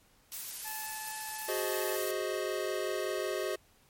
blue noise, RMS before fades -39 dBFS, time 0.32-2.11 s, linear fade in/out 0 ms
25% pulse tone, 868 Hz, A5, 24 cents flat, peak -37 dBFS, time 0.64-1.97 s, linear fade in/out 20 ms
square chord, Ab dominant seventh, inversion third, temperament equal with one note detuned, 370 / 415.3 / 523.3 / 624.4 Hz, Gb4 / Ab4 / C5 / Eb5, 0 / 0 / 0 / +6 cents, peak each -37 / -38 / -40 / -38 dBFS, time 1.48-3.56 s, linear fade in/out 10 ms
effects pink hiss -65 dBFS RMS until 3.89 s + MP3 64 kbps

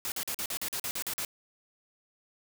white noise bursts, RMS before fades -34 dBFS, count 11, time 0.05-1.249 s, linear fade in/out 0 ms, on 69 ms, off 44 ms, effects none

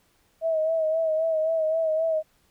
sine tone with vibrato, 640 Hz, D#5, 49 cents sharp, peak -21 dBFS, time 0.41-2.23 s, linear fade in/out 50 ms, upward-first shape sine, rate 3.8 Hz, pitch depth 43 cents each way, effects pink hiss -65 dBFS RMS until 2.5 s

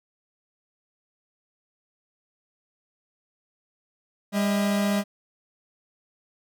45% pulse tone pair together, 201 / 638.1 Hz, G3 / D#5, +44 / +44 cents, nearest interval octave + minor sixth, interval 2000 cents, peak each -22 / -30 dBFS, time 4.32-5.04 s, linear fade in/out 50 ms, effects none

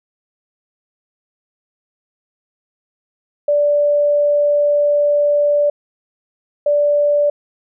sine tone bursts at uneven times, 584 Hz, D5, 10 cents flat, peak -11 dBFS, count 2, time 3.48-5.7 / 6.66-7.3 s, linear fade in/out 5 ms, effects none

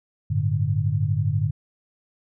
sine chord, G suspended second, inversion none, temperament just, 98 / 110.25 / 147 Hz, G2 / A2 / D3, 0 / +4 / +2 cents, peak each -24 dBFS, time 0.3-1.51 s, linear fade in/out 10 ms, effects none

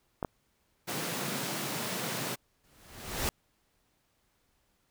clicks, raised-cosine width 1 ms, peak -18 dBFS, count 2, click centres 0.228 / 0.248 s
pink high-pass noise, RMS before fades -35 dBFS, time 0.87-2.36 s, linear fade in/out 20 ms, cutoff 120 Hz, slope 48 dB/octave
pink noise with exponential growth, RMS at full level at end -28 dBFS, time 2.64-3.29 s, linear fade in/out 0 ms, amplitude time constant 140 ms
effects pink hiss -73 dBFS RMS until 4.9 s

